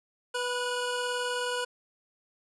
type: tone pair together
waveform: 25% pulse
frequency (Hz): 493.1 / 1460.7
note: B4 / F#6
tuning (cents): -3 / -23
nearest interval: octave + perfect fifth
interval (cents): 1880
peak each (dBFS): -27 / -30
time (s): 0.34-1.65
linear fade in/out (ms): 10
effects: resampled to 24000 Hz + 10-bit